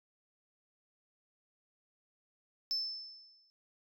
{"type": "tone with exponential decay", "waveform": "sine", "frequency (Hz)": 5274, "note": "E8", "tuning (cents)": 0, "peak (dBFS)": -28, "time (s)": [2.71, 3.5], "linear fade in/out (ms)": 0, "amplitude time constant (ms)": 170, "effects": ["tanh soft clip ceiling -28 dBFS"]}